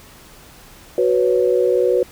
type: chord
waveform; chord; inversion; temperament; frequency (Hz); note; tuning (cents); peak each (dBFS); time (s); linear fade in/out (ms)
sine; F# suspended fourth; none; equal; 370 / 493.9 / 554.4; F#4 / B4 / C#5; 0 / 0 / 0; -17 / -16 / -21; 0.98-2.03; 2
effects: pink hiss -44 dBFS RMS until 2.11 s